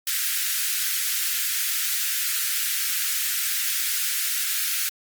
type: high-pass noise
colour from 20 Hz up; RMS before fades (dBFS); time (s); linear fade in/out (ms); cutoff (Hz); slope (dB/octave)
white; -25; 0.07-4.89; 2; 1400; 48
effects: Opus 32 kbps